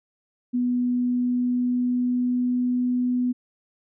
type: tone with pitch glide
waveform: sine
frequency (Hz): 246.3 to 248.2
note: B3 to B3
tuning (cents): -5 to +9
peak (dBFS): -20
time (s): 0.53-3.33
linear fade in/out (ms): 20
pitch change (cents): +14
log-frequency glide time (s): 0.85-2.91
effects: none